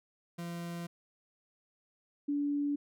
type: tone pair in turn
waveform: 40% pulse / sine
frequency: 171.3 / 288.1 Hz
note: F3 / D4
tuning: -33 / -33 cents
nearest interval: major sixth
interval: 900 cents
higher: second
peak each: -37 / -29 dBFS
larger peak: second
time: 0.38-0.87 / 2.28-2.76 s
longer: first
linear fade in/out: 10 ms
effects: none